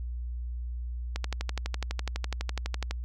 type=click train; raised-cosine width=0.2 ms; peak=-15 dBFS; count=22; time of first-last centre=1.16-2.91 s; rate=12 Hz; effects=added 60 Hz sine -32 dBFS peak until 3.04 s